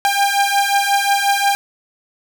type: beating tone pair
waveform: sawtooth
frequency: 797 / 802.6 Hz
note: G5 / G5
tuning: +28 / +41 cents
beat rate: 5.6 Hz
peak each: -13 dBFS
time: 0.05-1.55 s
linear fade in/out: 0 ms
effects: none